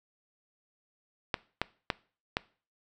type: clicks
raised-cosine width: 0.3 ms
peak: -11 dBFS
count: 4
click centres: 1.342 / 1.616 / 1.902 / 2.369 s
effects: noise-tail reverb RT60 0.4 s tail -21 dB re dry